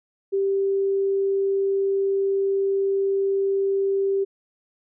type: tone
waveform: sine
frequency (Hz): 392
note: G4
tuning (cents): 0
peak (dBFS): -19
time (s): 0.32-4.25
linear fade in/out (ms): 20
effects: none